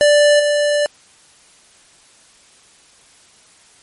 square tone with level steps, 587.3 Hz, D5, in tune, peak -9 / -14 dBFS, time 0.01-0.86 s, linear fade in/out 0 ms, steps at 0.39 s, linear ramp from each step 10 ms, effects white hiss -49 dBFS RMS until 3.82 s + MP3 48 kbps

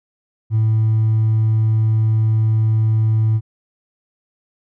triangle tone with hard clipping, 110 Hz, A2, in tune, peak -12 dBFS, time 0.5-3.41 s, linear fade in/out 50 ms, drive 2 dB, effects none

